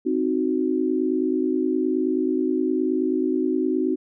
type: chord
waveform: sine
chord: C diminished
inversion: none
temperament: equal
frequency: 261.6 / 311.1 / 370 Hz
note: C4 / Eb4 / Gb4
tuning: 0 / 0 / 0 cents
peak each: -24 dBFS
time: 0.05-3.96 s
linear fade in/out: 20 ms
effects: none